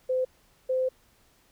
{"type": "tone pair in turn", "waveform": "sine", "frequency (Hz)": [513, 516], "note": ["C5", "C5"], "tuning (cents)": [-34, -24], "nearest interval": "unison", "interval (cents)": 10, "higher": "second", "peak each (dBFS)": -23, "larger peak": "neither", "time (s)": [[0.09, 0.25], [0.69, 0.89]], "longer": "second", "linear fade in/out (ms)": 10, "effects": ["pink hiss -63 dBFS RMS until 1.51 s"]}